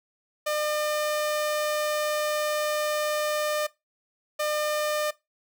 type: tone pair in turn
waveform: sawtooth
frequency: 603 / 603 Hz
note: D5 / D5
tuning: +46 / +46 cents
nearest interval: unison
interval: 0 cents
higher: neither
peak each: -21 dBFS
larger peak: neither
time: 0.46-3.67 / 4.39-5.11 s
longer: first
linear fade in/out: 10 ms
effects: noise-tail reverb RT60 0.2 s tail -19 dB re dry